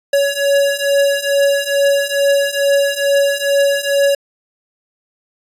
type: beating tone pair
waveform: square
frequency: 560 / 562.3 Hz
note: C#5 / C#5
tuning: +18 / +25 cents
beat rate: 2.3 Hz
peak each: -17 / -15 dBFS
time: 0.13-4.15 s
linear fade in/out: 5 ms
effects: resampled to 32000 Hz